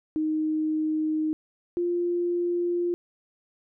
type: tone pair in turn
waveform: sine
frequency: 311.1 / 349.2 Hz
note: D#4 / F4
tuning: 0 / 0 cents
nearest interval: major second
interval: 200 cents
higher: second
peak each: -23 dBFS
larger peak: neither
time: 0.16-1.33 / 1.77-2.94 s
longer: neither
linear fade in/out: 0 ms
effects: none